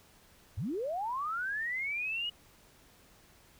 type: linear sweep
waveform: sine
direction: up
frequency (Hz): 71.8 to 2932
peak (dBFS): -32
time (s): 0.57-2.3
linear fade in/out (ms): 10
effects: pink hiss -61 dBFS RMS until 3.59 s